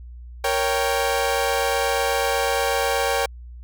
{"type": "chord", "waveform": "sawtooth", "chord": "G diminished", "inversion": "first", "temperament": "equal", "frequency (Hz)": [466.2, 554.4, 784], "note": ["Bb4", "Db5", "G5"], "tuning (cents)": [0, 0, 0], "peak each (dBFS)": [-21, -20, -20], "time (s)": [0.44, 3.26], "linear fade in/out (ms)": 5, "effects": ["added 60 Hz sine -36 dBFS peak until 3.63 s"]}